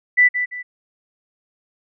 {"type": "tone with echo", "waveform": "sine", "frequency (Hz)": 1981, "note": "B6", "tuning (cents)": 5, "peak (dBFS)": -9, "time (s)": [0.17, 0.29], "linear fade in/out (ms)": 20, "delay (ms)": 170, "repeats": 2, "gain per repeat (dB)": -9, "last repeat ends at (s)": 0.63, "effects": []}